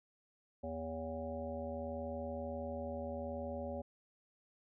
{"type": "harmonic tone", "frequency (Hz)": 80.7, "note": "E2", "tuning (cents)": -36, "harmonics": [1, 3, 5, 7, 9, 10], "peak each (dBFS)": [-46, -45, -50, -42, -50, -53], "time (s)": [0.63, 3.82], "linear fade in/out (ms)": 10, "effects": []}